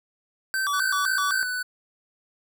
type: tone with vibrato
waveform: square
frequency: 1333 Hz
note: E6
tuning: 19 cents sharp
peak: -24 dBFS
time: 0.54-1.43 s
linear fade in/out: 0 ms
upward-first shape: square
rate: 3.9 Hz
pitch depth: 260 cents each way
type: tone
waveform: square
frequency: 1493 Hz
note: F#6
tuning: 15 cents sharp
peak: -27 dBFS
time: 0.73-1.63 s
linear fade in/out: 10 ms
effects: none